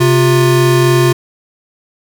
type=tone pair together; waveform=square; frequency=132.3 / 353.2 Hz; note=C3 / F4; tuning=+20 / +20 cents; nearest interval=octave + perfect fourth; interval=1700 cents; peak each=-11 dBFS; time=0-1.13 s; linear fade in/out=10 ms; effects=none